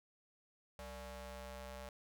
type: ring-modulated tone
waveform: sawtooth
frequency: 260.1 Hz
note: C4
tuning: 10 cents flat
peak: -40 dBFS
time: 0.79-1.89 s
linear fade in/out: 0 ms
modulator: 325 Hz
effects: none

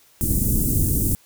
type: band-stop noise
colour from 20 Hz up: pink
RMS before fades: -20 dBFS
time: 0.21-1.15 s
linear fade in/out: 0 ms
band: 300 to 9000 Hz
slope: 24 dB/octave
effects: white hiss -55 dBFS RMS until 1.25 s

